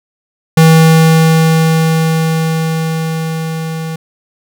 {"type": "tone with level ramp", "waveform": "square", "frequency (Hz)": 161.2, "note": "E3", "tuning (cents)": -38, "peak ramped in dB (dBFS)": [-3, -19], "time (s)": [0.57, 3.96], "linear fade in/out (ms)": 5, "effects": []}